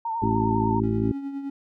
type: tone with vibrato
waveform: sine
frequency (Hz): 907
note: A#5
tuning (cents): -48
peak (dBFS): -25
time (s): 0.05-0.8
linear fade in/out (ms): 5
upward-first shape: sine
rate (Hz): 10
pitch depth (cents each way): 47
type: harmonic tone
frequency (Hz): 55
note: A1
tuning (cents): 0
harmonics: 1 / 2 / 3 / 4 / 5 / 6 / 7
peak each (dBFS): -34 / -26 / -37 / -26 / -29 / -29 / -29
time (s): 0.22-1.12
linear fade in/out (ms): 5
type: tone with tremolo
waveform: triangle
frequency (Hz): 277.2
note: C#4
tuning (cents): 0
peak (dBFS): -25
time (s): 0.83-1.5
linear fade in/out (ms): 5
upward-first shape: triangle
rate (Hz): 9.7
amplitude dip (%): 55
effects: none